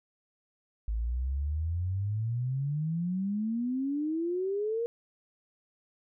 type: exponential sweep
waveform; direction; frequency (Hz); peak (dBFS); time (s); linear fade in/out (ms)
sine; up; 52.9 to 475.2; -28; 0.88-4.86; 0
effects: none